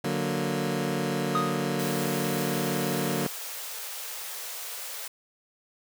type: chord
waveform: 20% pulse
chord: D augmented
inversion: none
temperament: equal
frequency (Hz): 146.83 / 185 / 233.1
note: D3 / F#3 / A#3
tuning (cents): 0 / 0 / 0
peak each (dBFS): -26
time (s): 0.04-3.27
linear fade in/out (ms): 5
type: tone with exponential decay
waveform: triangle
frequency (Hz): 1247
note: D#6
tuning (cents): +3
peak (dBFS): -20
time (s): 1.35-1.81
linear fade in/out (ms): 1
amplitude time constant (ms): 100
type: high-pass noise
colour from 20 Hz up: white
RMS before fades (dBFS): -37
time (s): 1.79-5.08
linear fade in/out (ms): 5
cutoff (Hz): 420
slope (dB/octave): 96
effects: none